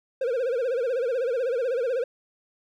triangle tone with vibrato, 496.6 Hz, B4, 9 cents sharp, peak -21 dBFS, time 0.21-2.04 s, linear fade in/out 5 ms, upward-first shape sine, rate 16 Hz, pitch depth 140 cents each way, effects none

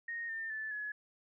sine tone with pitch steps, 1859 / 1803 / 1748.6 / 1695.9 Hz, A#6 / A6 / A6 / G#6, -5 / +42 / -11 / +36 cents, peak -37 dBFS, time 0.08-0.92 s, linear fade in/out 5 ms, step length 210 ms, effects none

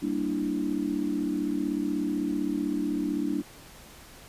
sine chord, E half-diminished seventh, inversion first, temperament equal, 196 / 233.1 / 293.7 / 329.6 Hz, G3 / Bb3 / D4 / E4, 0 / 0 / 0 / 0 cents, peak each -34 / -34 / -28 / -33 dBFS, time 0.02-3.42 s, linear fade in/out 10 ms, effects pink hiss -49 dBFS RMS until 4.28 s + resampled to 32000 Hz

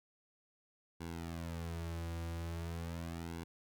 sawtooth tone with flanger, 83.7 Hz, E2, 27 cents sharp, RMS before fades -42 dBFS, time 1-3.44 s, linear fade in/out 10 ms, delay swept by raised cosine 1.6 to 4.6 ms, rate 0.41 Hz, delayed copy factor -1, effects none

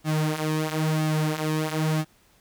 sawtooth tone with flanger, 155.56 Hz, D#3, in tune, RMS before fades -25 dBFS, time 0.04-2.05 s, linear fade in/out 50 ms, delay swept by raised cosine 2 to 7.9 ms, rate 1 Hz, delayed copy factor -0.7, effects pink hiss -60 dBFS RMS until 2.4 s

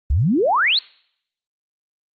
sine exponential sweep, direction up, 58.8 to 4474 Hz, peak -14 dBFS, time 0.1-0.79 s, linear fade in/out 5 ms, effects noise-tail reverb RT60 0.7 s tail -25 dB re dry + Opus 32 kbps

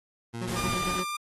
20% pulse tone, 116.54 Hz, A#2, in tune, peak -29 dBFS, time 0.33-0.76 s, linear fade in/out 20 ms
25% pulse tone with tremolo, 182.8 Hz, F#3, 21 cents flat, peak -27 dBFS, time 0.41-1.04 s, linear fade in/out 5 ms, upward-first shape sine, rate 8.9 Hz, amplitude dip 90%
pink noise, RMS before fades -36 dBFS, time 0.47-1.01 s, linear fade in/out 10 ms
sawtooth tone with vibrato, 1198 Hz, D6, 34 cents sharp, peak -27 dBFS, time 0.56-1.17 s, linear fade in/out 10 ms, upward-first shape sine, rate 3.4 Hz, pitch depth 10 cents each way
effects AAC 32 kbps

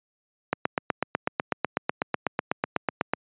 click train, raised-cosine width 0.5 ms, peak -7 dBFS, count 22, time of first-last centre 0.53-3.135 s, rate 8.06 Hz, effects high-pass 150 Hz 12 dB/octave + resampled to 8000 Hz

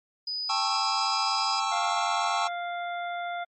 sine tone, 4978 Hz, D#8, in tune, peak -29 dBFS, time 0.27-1.6 s, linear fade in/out 5 ms
square chord, A dominant seventh, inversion third, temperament just, 792 / 880 / 1100 / 1320 Hz, G5 / A5 / C#6 / E6, +18 / 0 / -14 / +2 cents, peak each -32 dBFS, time 0.49-2.48 s, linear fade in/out 10 ms
harmonic tone, 698.5 Hz, F5, in tune, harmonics 1 / 2 / 3 / 5, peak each -31 / -37 / -41 / -45 dBFS, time 1.71-3.45 s, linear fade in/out 20 ms
effects MP3 32 kbps

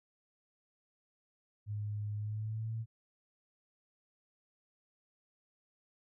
sine tone with pitch glide, 104.5 to 112.65 Hz, G#2 to A2, +11 to +41 cents, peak -35 dBFS, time 1.66-2.86 s, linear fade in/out 50 ms, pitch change +130 cents, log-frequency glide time 2.16-2.74 s, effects none

